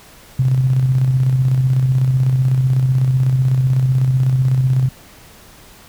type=tone with tremolo; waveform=sine; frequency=130 Hz; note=C3; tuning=11 cents flat; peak=-10 dBFS; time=0.39-4.89 s; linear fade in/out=5 ms; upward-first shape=square; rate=16 Hz; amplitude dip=35%; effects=pink hiss -43 dBFS RMS until 5.88 s